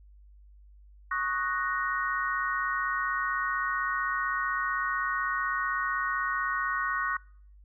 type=chord; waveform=sine; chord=D# minor seventh; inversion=third; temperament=equal; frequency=1108.7 / 1244.5 / 1480 / 1864.7 Hz; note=C#6 / D#6 / F#6 / A#6; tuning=0 / 0 / 0 / 0 cents; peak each=-31 / -36 / -32 / -33 dBFS; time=1.11-7.17 s; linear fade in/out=5 ms; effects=noise-tail reverb RT60 0.6 s tail -26 dB re dry + added 50 Hz sine -51 dBFS peak until 7.64 s